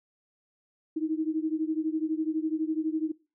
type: beating tone pair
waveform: sine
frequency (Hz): 311.1 / 323.1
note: D#4 / E4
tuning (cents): 0 / -35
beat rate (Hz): 12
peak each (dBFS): -29 / -30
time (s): 0.96-3.12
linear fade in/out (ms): 10
effects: noise-tail reverb RT60 0.3 s tail -21 dB re dry